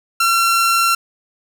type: tone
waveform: sawtooth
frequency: 1361 Hz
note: F6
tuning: 45 cents flat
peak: -9 dBFS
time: 0.2-0.95 s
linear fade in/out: 5 ms
effects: none